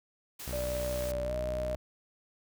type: noise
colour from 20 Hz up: white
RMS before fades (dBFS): -43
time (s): 0.39-1.12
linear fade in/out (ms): 10
type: tone with vibrato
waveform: sawtooth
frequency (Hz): 62.3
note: B1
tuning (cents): +16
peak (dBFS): -32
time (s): 0.47-1.76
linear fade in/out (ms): 5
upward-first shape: sine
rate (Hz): 18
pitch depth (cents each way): 38
type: tone with pitch glide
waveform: sine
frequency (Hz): 586 to 614.1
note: D5 to D#5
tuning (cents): -4 to -23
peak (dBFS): -32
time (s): 0.53-1.75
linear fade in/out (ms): 0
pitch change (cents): +81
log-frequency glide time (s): 1.24-1.34
effects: none